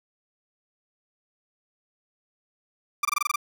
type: tone bursts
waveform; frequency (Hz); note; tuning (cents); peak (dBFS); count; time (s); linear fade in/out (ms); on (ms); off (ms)
30% pulse; 1184; D6; +14; -18; 8; 3.03-3.359; 5; 21; 23
effects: none